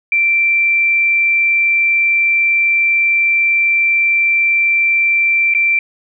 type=tone with dropouts; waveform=sine; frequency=2349 Hz; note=D7; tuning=in tune; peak=-10 dBFS; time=0.12-5.79 s; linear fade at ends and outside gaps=2 ms; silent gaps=5.539-5.548 s; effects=none